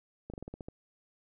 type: slowing click train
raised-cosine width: 2 ms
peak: -28 dBFS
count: 8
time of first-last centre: 0.3-0.685 s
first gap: 37 ms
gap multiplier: 1.13
effects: none